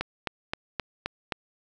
click train, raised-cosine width 0.3 ms, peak -12 dBFS, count 6, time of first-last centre 0.01-1.322 s, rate 3.81 Hz, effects none

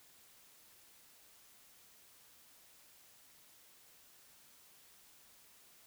silence, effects white hiss -63 dBFS RMS until 5.86 s

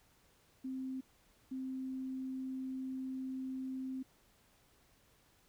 sine tone bursts at uneven times, 261.6 Hz, C4, in tune, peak -38 dBFS, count 2, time 0.64-1.01 / 1.51-4.03 s, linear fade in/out 10 ms, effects pink hiss -69 dBFS RMS until 5.48 s

